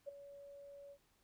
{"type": "tone with ADSR envelope", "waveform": "sine", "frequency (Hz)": 565, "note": "C#5", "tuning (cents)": 33, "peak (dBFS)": -40, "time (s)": [0.06, 0.98], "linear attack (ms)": 25, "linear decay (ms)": 11, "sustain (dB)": -12, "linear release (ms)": 66, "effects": ["pink hiss -75 dBFS RMS until 1.23 s"]}